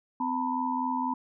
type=tone cluster; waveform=sine; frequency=256.5 / 900 / 984 Hz; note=C4 / A5 / B5; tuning=-34 / +39 / -7 cents; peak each=-31 dBFS; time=0.2-1.14 s; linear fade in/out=5 ms; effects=none